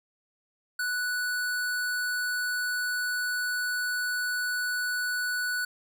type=tone; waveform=square; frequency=1480 Hz; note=F#6; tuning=in tune; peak=-28 dBFS; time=0.79-5.65 s; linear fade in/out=5 ms; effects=none